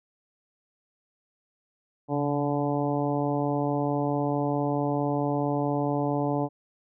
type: harmonic tone with a mistuned harmonic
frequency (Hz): 144.6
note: D3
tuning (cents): -27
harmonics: 1 / 2 / 3 / 4 / 5 / 6 / 7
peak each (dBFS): -30 / -28 / -32 / -32 / -33 / -34 / -40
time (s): 2.08-6.49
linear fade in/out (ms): 50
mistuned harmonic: 1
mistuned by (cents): -54
effects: none